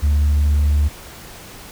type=tone with tanh clipping; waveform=sine; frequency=73.42 Hz; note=D2; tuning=in tune; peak=-13 dBFS; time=0.02-0.89 s; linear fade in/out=20 ms; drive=1 dB; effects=pink hiss -38 dBFS RMS until 1.71 s